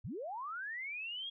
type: linear sweep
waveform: sine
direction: up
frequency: 69.6 to 3322 Hz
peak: -39 dBFS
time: 0.04-1.3 s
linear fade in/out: 10 ms
effects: none